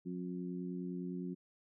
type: harmonic tone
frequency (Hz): 89.8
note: F2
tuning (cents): +49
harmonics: 2 / 3 / 4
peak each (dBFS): -40 / -44 / -46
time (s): 0.05-1.35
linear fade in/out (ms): 20
effects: none